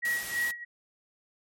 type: tone with tremolo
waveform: sine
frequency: 1911 Hz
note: A#6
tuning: 43 cents sharp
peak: -25 dBFS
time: 0.02-0.65 s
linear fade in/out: 20 ms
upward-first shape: sine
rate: 3.1 Hz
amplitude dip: 85%
type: noise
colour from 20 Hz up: white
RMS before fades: -38 dBFS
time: 0.05-0.51 s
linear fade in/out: 2 ms
effects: MP3 64 kbps